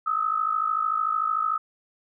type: tone pair together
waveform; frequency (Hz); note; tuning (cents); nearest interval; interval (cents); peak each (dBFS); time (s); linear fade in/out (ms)
sine; 1251 / 1304.4; D#6 / E6; +9 / -19; minor second; 72; -25; 0.06-1.58; 10
effects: none